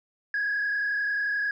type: tone with frequency modulation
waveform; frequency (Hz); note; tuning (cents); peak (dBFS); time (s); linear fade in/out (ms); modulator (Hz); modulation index
sine; 1661.2; G#6; 0; -23; 0.34-1.51; 2; 31.3; 1.2
effects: tanh soft clip ceiling -22 dBFS